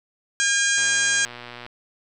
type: harmonic tone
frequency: 809 Hz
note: G#5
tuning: 46 cents flat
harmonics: 2 / 3 / 4 / 5 / 6 / 7 / 8 / 9 / 10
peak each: -21 / -30 / -28 / -34 / -32 / -32 / -25 / -31 / -29 dBFS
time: 0.4-1.25 s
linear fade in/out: 0 ms
type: click train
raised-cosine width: 0.3 ms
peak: -21 dBFS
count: 108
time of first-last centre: 0.78-1.664 s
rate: 121 Hz
effects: none